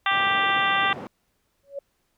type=harmonic tone; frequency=392.8 Hz; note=G4; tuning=4 cents sharp; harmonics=2 / 3 / 4 / 5 / 6 / 7 / 8 / 9; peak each=-27 / -24 / -27 / -26 / -35 / -29 / -33 / -31 dBFS; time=0.06-0.93 s; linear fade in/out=2 ms
type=band-pass noise; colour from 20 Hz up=white; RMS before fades=-37 dBFS; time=0.11-1.07 s; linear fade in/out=0 ms; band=130 to 690 Hz; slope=12 dB/octave
type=tone with exponential growth; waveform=sine; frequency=560 Hz; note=C#5; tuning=18 cents sharp; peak=-26 dBFS; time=1.63-1.79 s; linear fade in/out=5 ms; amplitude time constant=33 ms
effects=pink hiss -71 dBFS RMS until 2.17 s